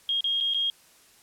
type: tone with dropouts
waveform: sine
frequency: 3250 Hz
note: G#7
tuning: 38 cents flat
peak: -23 dBFS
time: 0.09-0.7 s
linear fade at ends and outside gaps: 1 ms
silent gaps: 0.207-0.242 / 0.403-0.408 / 0.537-0.545 s
effects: white hiss -57 dBFS RMS until 1.22 s + low-pass 12000 Hz 12 dB/octave